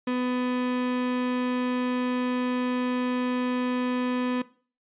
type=tone; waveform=35% pulse; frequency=250 Hz; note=B3; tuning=21 cents sharp; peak=-23 dBFS; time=0.07-4.42 s; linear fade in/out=5 ms; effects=noise-tail reverb RT60 0.4 s tail -18 dB re dry + resampled to 8000 Hz